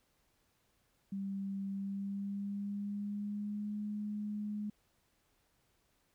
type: tone with pitch glide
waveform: sine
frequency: 196 to 208.9 Hz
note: G3 to G#3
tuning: 0 to +10 cents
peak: -36 dBFS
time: 1.12-4.7 s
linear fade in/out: 5 ms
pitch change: +110 cents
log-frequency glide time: 1.71-3.77 s
effects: pink hiss -75 dBFS RMS until 6.14 s